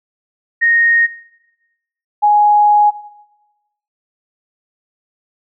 sine tone pair in turn, 1859 / 832.9 Hz, A#6 / G#5, -5 / +5 cents, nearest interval octave + major second, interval 1390 cents, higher first, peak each -9 / -7 dBFS, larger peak second, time 0.61-1.07 / 2.22-2.91 s, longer second, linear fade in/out 20 ms, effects noise-tail reverb RT60 1.0 s tail -18 dB re dry

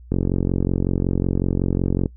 click train, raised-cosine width 3 ms, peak -7 dBFS, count 89, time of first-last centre 0.12-2.058 s, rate 45.4 Hz, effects noise-tail reverb RT60 0.1 s tail -23 dB re dry + added 60 Hz sine -40 dBFS peak until 2.16 s

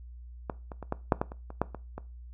clicks, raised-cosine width 1 ms, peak -17 / -26 / -25 / -15 / -7 / -13 / -27 / -28 / -11 / -24 / -23 dBFS, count 11, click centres 0.498 / 0.718 / 0.827 / 0.924 / 1.122 / 1.215 / 1.319 / 1.504 / 1.616 / 1.747 / 1.98 s, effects noise-tail reverb RT60 0.3 s tail -19 dB re dry + added 60 Hz sine -43 dBFS peak until 2.33 s

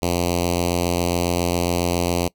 5% pulse tone with notch filter, 87.31 Hz, F2, in tune, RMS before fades -21 dBFS, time 0.02-2.28 s, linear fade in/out 5 ms, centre 1400 Hz, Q 0.67, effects noise-tail reverb RT60 0.1 s tail -22 dB re dry

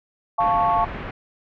sine chord, F augmented, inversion none, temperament equal, 698.5 / 880 / 1108.7 Hz, F5 / A5 / C#6, 0 / 0 / 0 cents, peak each -21 dBFS, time 0.38-0.85 s, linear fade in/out 10 ms
pink low-pass noise, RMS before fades -32 dBFS, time 0.4-1.11 s, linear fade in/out 5 ms, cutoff 2500 Hz, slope 24 dB/octave
effects none

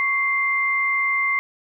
sine tone pair together, 1109.4 / 2093 Hz, C#6 / C7, +1 / 0 cents, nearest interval major seventh, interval 1099 cents, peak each -25 / -19 dBFS, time 0-1.39 s, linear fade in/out 0 ms, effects none

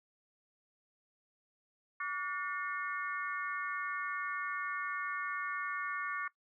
harmonic tone with a mistuned harmonic, 360.5 Hz, F#4, 45 cents flat, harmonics 3 / 4 / 5 / 6, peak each -38 / -40 / -42 / -44 dBFS, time 2-6.28 s, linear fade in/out 5 ms, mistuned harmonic 3, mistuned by +100 cents, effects noise-tail reverb RT60 0.1 s tail -21 dB re dry

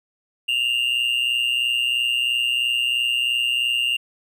triangle tone with amplitude modulation, 2800 Hz, F7, 4 cents sharp, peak -14 dBFS, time 0.48-3.97 s, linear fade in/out 10 ms, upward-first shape sine, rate 123 Hz, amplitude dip 70%, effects none

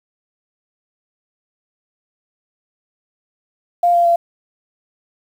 sine tone with pitch steps, 698.5 / 691.3 / 684.1 Hz, F5 / F5 / F5, 0 / -18 / -36 cents, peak -10 dBFS, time 3.83-4.16 s, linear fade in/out 5 ms, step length 110 ms, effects 7-bit

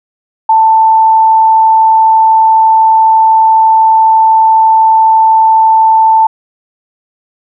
sine tone, 886 Hz, A5, 12 cents sharp, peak -3 dBFS, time 0.49-6.27 s, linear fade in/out 5 ms, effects none

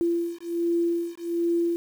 sine beating tone pair, 340 / 341.3 Hz, F4 / F4, -46 / -40 cents, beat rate 1.3 Hz, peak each -26 dBFS, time 0.01-1.76 s, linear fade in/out 0 ms, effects 8-bit

